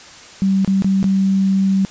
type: tone with dropouts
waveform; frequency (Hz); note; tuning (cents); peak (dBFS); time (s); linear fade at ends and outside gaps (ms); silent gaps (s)
sine; 193.1; G3; -26; -12; 0.42-1.85; 0; 0.647-0.676 / 0.822-0.845 / 1.029-1.042
effects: white hiss -39 dBFS RMS until 1.9 s + resampled to 16000 Hz